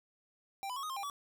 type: tone with pitch steps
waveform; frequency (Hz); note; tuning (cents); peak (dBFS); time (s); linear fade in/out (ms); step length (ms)
square; 787 / 999 / 1104 / 1246 / 1060 / 797 / 1142; G5 / B5 / C#6 / D#6 / C6 / G5 / D6; +7 / +20 / -7 / +2 / +22 / +28 / -49; -38; 0.63-1.099; 0; 67
effects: none